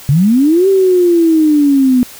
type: linear two-way sweep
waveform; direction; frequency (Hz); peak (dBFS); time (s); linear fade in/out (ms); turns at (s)
sine; up then down; 130 to 392 to 245.7; -6; 0.09-2.03; 0; 0.68
effects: white hiss -34 dBFS RMS until 2.19 s